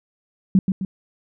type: tone with echo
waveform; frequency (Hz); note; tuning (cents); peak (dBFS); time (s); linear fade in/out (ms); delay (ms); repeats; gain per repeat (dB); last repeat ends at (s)
sine; 190; F#3; +46; -10; 0.55-0.59; 2; 130; 2; -6; 0.85
effects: none